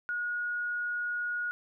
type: tone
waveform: sine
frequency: 1446 Hz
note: F#6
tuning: 40 cents flat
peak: -30 dBFS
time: 0.09-1.51 s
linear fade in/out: 0 ms
effects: none